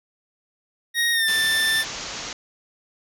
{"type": "tone with pitch glide", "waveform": "25% pulse", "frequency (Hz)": [1872, 1776.1], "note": ["A#6", "A6"], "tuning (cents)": [7, 16], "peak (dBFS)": -15, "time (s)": [0.94, 1.85], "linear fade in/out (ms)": 50, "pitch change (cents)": -91, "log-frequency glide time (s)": [1.12, 1.28]}
{"type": "low-pass noise", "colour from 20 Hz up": "white", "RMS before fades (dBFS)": -33, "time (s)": [1.28, 2.33], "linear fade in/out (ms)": 2, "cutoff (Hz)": 7000, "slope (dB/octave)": 96}
{"effects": []}